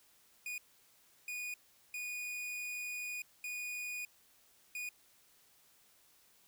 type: tone bursts at uneven times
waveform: 45% pulse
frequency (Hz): 2462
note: D#7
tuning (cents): -19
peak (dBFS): -39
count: 5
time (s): 0.46-0.58 / 1.28-1.54 / 1.94-3.22 / 3.44-4.05 / 4.75-4.89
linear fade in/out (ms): 2
effects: white hiss -67 dBFS RMS until 6.47 s